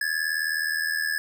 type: ring-modulated tone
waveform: square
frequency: 1697 Hz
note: G#6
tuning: 37 cents sharp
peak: -22 dBFS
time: 0.01-1.18 s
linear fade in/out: 0 ms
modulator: 39.7 Hz
effects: none